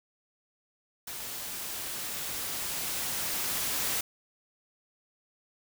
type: noise with level ramp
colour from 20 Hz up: white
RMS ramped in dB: -39 to -30 dBFS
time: 1.07-4.01 s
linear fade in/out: 5 ms
effects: none